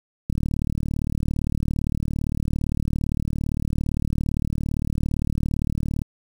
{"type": "click train", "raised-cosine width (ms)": 5, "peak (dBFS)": -12, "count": 216, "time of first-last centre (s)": [0.3, 6.018], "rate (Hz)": 37.6, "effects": ["7-bit"]}